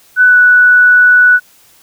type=tone with pitch glide; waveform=sine; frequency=1495 to 1478.7 Hz; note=F#6 to F#6; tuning=+17 to -1 cents; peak=-3 dBFS; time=0.16-1.4 s; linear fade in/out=50 ms; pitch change=-18 cents; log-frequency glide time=0.26-0.37 s; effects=white hiss -46 dBFS RMS until 1.82 s